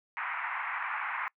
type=band-pass noise; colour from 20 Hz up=pink; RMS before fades=-35 dBFS; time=0.17-1.28 s; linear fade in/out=0 ms; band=870 to 2300 Hz; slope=48 dB/octave; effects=noise-tail reverb RT60 0.1 s tail -25 dB re dry